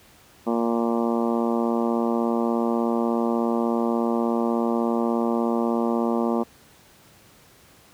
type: harmonic tone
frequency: 116.54 Hz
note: A#2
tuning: in tune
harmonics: 2 / 3 / 4 / 5 / 6 / 7 / 8 / 9 / 10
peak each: -23 / -27 / -29 / -31 / -33 / -34 / -35 / -36 / -37 dBFS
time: 0.46-6.44 s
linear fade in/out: 20 ms
effects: pink hiss -53 dBFS RMS until 7.93 s + high-pass 60 Hz 12 dB/octave